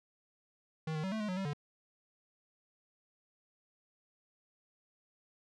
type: tone with pitch steps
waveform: square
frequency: 158 / 154.5 / 190.3 / 219 / 211.1 / 183.5 / 193.4 / 145.9 Hz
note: D#3 / D#3 / F#3 / A3 / G#3 / F#3 / G3 / D3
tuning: +27 / -12 / +49 / -8 / +29 / -14 / -23 / -11 cents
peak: -35 dBFS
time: 0.87-1.534 s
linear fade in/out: 5 ms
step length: 83 ms
effects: low-pass 5000 Hz 12 dB/octave